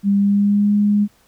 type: tone with pitch glide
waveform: sine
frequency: 200 to 206.2 Hz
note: G3 to G#3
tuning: +35 to -12 cents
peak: -12 dBFS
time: 0.03-1.08 s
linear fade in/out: 50 ms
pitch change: +53 cents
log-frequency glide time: 0.17-0.74 s
effects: pink hiss -56 dBFS RMS until 1.27 s